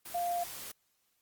sine tone in noise, 698.5 Hz, F5, in tune, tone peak -30 dBFS, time 0.14-0.44 s, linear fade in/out 10 ms, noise white, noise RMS -44 dBFS, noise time 0.05-0.72 s, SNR +11 dB, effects white hiss -75 dBFS RMS until 1.21 s + Opus 24 kbps

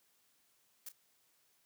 blue noise with echo, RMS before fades -45 dBFS, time 0.86-0.89 s, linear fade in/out 5 ms, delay 32 ms, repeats 1, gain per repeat -13 dB, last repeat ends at 0.922 s, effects white hiss -73 dBFS RMS until 1.65 s + high-pass 80 Hz 12 dB/octave

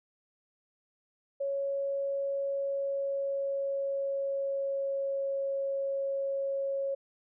sine tone with pitch glide, 554.4 to 549 Hz, C#5 to C#5, 0 to -17 cents, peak -29 dBFS, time 1.4-6.95 s, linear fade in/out 10 ms, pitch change -17 cents, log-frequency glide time 2.46-5.4 s, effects none

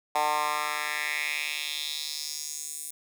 10% pulse tone with high-pass filter sweep, 150 Hz, D3, 37 cents sharp, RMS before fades -31 dBFS, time 0.15-2.91 s, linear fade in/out 5 ms, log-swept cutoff 830 to 9100 Hz, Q 2.9, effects none

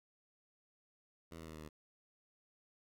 10% pulse tone with pitch steps, 82.41 / 80.9 / 79.42 / 77.96 / 76.54 Hz, E2 / E2 / D#2 / D#2 / D#2, 0 / -32 / +36 / +4 / -28 cents, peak -40 dBFS, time 1.31-1.69 s, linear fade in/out 10 ms, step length 76 ms, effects none

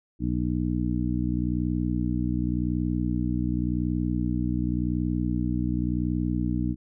harmonic tone, 60.9 Hz, B1, 24 cents flat, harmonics 1 / 2 / 3 / 4 / 5, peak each -30 / -30 / -30 / -30 / -30 dBFS, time 0.19-6.76 s, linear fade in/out 50 ms, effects none

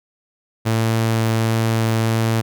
sawtooth tone, 112.7 Hz, A2, 42 cents sharp, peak -12 dBFS, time 0.65-2.42 s, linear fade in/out 20 ms, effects none

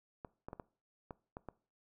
clicks, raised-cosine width 1 ms, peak -30 dBFS, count 7, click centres 0.248 / 0.485 / 0.531 / 0.598 / 1.108 / 1.369 / 1.487 s, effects noise-tail reverb RT60 0.4 s tail -21 dB re dry

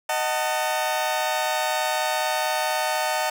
sawtooth chord, D# diminished, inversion none, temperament just, 622.3 / 746.7 / 896 Hz, D#5 / F#5 / A5, 0 / +16 / +31 cents, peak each -23 dBFS, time 0.09-3.3 s, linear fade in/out 5 ms, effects none

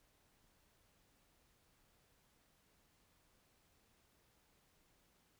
silence, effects pink hiss -74 dBFS RMS until 5.39 s

